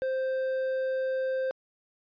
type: tone with hard clipping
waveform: sine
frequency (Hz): 523.3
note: C5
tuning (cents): 0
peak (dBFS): -28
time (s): 0.02-1.51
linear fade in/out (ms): 0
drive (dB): 5
effects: resampled to 11025 Hz